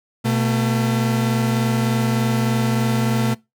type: tone pair together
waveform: 40% pulse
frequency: 123.47 / 223.6 Hz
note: B2 / A3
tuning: 0 / +28 cents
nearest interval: minor seventh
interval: 1028 cents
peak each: -19 dBFS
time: 0.24-3.35 s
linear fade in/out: 20 ms
effects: noise-tail reverb RT60 0.2 s tail -21 dB re dry